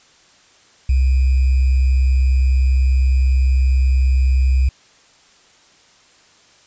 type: tone with sample-and-hold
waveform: sine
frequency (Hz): 65.1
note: C2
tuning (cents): -8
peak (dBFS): -11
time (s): 0.89-4.69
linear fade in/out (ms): 5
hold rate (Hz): 2450
effects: white hiss -51 dBFS RMS until 6.66 s + resampled to 16000 Hz